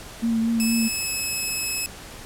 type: tone with vibrato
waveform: sine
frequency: 227.9 Hz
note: A#3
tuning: 39 cents flat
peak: -19 dBFS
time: 0.22-0.89 s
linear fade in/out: 20 ms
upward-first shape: triangle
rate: 4.3 Hz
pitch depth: 32 cents each way
type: tone with pitch glide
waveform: 5% pulse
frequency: 2600 to 2585 Hz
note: E7 to E7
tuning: -24 to -34 cents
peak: -15 dBFS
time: 0.6-1.86 s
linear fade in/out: 0 ms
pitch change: -10 cents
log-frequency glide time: 0.73-1.19 s
effects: pink hiss -40 dBFS RMS until 2.25 s + low-pass 12000 Hz 12 dB/octave